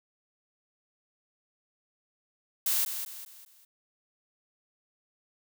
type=noise with echo; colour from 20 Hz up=blue; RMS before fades=-27 dBFS; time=2.66-2.85 s; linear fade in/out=5 ms; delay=200 ms; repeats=4; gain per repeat=-8 dB; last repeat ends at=3.65 s; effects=none